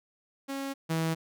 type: tone pair in turn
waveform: sawtooth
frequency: 273.8 / 162.29 Hz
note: C#4 / E3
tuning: -21 / -27 cents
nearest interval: major sixth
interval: 906 cents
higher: first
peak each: -29 / -23 dBFS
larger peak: second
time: 0.48-0.74 / 0.89-1.15 s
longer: neither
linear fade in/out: 20 ms
effects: none